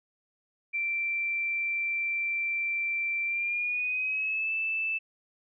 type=tone with pitch glide; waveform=sine; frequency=2349 to 2637 Hz; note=D7 to E7; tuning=0 to 0 cents; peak=-27 dBFS; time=0.73-4.99 s; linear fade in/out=20 ms; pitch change=+200 cents; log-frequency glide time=3.25-4.52 s; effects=none